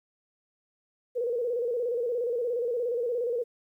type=tone with vibrato; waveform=sine; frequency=479.3 Hz; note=A#4; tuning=48 cents sharp; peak=-26 dBFS; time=1.15-3.44 s; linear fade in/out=20 ms; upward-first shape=square; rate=17 Hz; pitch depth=66 cents each way; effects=11-bit